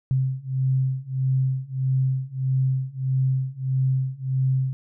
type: beating tone pair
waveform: sine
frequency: 130.81 / 132.41 Hz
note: C3 / C3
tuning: 0 / +21 cents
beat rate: 1.6 Hz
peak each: -24 / -23 dBFS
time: 0.11-4.73 s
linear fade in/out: 0 ms
effects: none